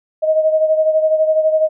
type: beating tone pair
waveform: sine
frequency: 626 / 638 Hz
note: D#5 / D#5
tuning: +10 / +43 cents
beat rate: 12 Hz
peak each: -12 / -19 dBFS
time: 0.22-1.69 s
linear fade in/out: 20 ms
effects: none